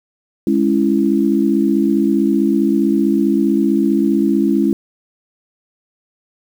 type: chord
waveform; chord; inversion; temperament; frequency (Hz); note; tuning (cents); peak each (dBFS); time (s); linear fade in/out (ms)
sine; C# minor; second; just; 207.9 / 277.2 / 332.6; G#3 / C#4 / E4; +2 / 0 / +16; -16; 0.47-4.73; 2
effects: 7-bit